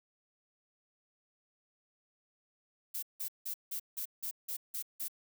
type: noise bursts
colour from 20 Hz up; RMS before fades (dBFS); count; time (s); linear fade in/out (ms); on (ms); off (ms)
violet; -38; 9; 2.94-5.083; 10; 87; 170
effects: none